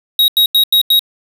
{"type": "tone bursts", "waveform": "square", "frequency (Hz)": 3800, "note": "A#7", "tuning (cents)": 33, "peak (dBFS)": -8, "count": 5, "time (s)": [0.19, 0.993], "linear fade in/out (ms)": 2, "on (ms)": 91, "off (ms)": 87, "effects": []}